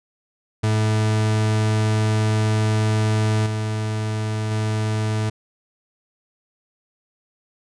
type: tone with level steps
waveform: 40% pulse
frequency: 108.3 Hz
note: A2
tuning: 27 cents flat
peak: -16 / -21 / -19 dBFS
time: 0.63-5.3 s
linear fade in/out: 10 ms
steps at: 3.46 / 4.51 s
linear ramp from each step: 5 ms
effects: resampled to 22050 Hz